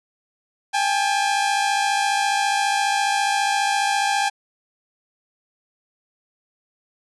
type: tone pair together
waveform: sawtooth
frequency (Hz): 800 / 854.7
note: G5 / G#5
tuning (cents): +35 / +49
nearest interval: minor second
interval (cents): 114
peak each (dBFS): -16 / -20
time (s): 0.73-4.3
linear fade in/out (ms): 20
effects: resampled to 22050 Hz